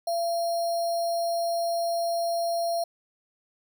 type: tone with sample-and-hold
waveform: sine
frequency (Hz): 680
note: F5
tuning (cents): -46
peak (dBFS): -24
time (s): 0.07-2.84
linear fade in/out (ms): 5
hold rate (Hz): 4900
effects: none